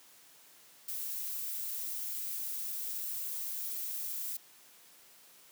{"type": "noise", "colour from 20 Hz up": "violet", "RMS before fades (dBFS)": -38, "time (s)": [0.88, 4.37], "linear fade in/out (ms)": 5, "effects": ["white hiss -59 dBFS RMS until 5.51 s", "high-pass 150 Hz 12 dB/octave"]}